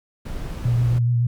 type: noise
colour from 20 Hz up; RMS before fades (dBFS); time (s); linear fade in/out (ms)
brown; -30; 0.25-0.99; 10
type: tone with vibrato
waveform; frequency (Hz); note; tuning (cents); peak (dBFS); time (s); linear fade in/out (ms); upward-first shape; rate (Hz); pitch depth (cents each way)
sine; 119.9; A#2; +49; -16; 0.65-1.27; 5; sine; 7.1; 28
effects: none